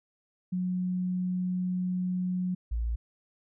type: tone pair in turn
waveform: sine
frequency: 182.1 / 57.36 Hz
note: F#3 / A#1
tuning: -27 / -27 cents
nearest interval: octave + minor sixth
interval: 2000 cents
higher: first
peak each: -27 dBFS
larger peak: neither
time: 0.52-2.55 / 2.71-2.96 s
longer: first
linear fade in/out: 10 ms
effects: none